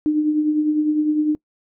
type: tone with tremolo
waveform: sine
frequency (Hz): 303.5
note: D#4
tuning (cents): -43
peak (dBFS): -13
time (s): 0.06-1.35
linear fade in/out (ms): 0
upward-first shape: triangle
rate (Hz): 9.9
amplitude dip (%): 55
effects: noise-tail reverb RT60 0.1 s tail -24 dB re dry